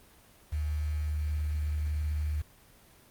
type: tone with quantisation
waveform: sine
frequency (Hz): 75.5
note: D2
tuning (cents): +48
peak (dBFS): -28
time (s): 0.52-2.42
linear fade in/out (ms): 10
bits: 8
effects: pink hiss -58 dBFS RMS until 3.1 s + Opus 24 kbps